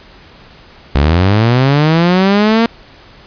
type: linear sweep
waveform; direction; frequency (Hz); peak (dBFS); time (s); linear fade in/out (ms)
sawtooth; up; 65.41 to 233.1; -4; 0.95-2.66; 0
effects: pink hiss -40 dBFS RMS until 3.26 s + resampled to 11025 Hz